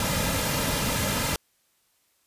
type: noise with comb filter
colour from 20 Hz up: pink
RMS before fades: -26 dBFS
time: 0-1.36 s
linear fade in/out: 2 ms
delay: 2.7 ms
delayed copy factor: -0.6
effects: white hiss -68 dBFS RMS until 2.26 s + resampled to 32000 Hz